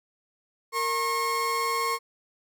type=tone pair together; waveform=35% pulse; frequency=462.4 / 1084 Hz; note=A#4 / C#6; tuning=-14 / -39 cents; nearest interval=octave + minor third; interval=1475 cents; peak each=-30 / -24 dBFS; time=0.72-1.99 s; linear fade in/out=50 ms; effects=none